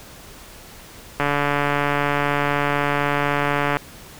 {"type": "click train", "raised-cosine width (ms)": 0.5, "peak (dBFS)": -5, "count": 371, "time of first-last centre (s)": [1.2, 3.769], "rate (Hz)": 144, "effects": ["pink hiss -42 dBFS RMS until 4.19 s"]}